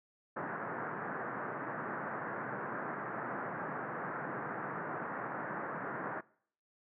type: band-pass noise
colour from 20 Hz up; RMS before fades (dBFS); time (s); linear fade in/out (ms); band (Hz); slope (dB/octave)
white; -40; 0.36-6.21; 10; 120 to 1700; 48
effects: noise-tail reverb RT60 0.6 s tail -23 dB re dry